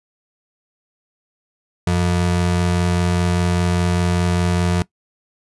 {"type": "ring-modulated tone", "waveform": "square", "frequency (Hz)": 133.3, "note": "C3", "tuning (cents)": 33, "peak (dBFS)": -13, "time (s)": [1.87, 4.82], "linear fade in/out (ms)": 0, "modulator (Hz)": 42.5, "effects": ["noise-tail reverb RT60 0.1 s tail -20 dB re dry", "resampled to 24000 Hz"]}